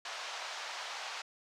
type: band-pass noise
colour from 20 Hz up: pink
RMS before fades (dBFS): -42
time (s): 0.05-1.22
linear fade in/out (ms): 5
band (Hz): 700 to 6000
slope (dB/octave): 24
effects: none